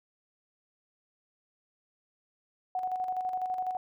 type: tone with tremolo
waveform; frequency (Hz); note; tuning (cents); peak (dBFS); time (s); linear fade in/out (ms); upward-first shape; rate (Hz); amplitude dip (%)
sine; 740; F#5; 0; -28; 2.75-3.77; 2; square; 12; 45
effects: none